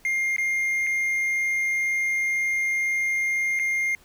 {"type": "tone with dropouts", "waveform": "triangle", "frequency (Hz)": 2117, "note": "C7", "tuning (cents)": 20, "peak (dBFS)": -20, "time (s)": [0.05, 3.95], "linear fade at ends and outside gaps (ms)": 1, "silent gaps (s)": [[0.364, 0.382], [0.867, 0.87], [3.591, 3.596]], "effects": ["pink hiss -56 dBFS RMS until 4.04 s"]}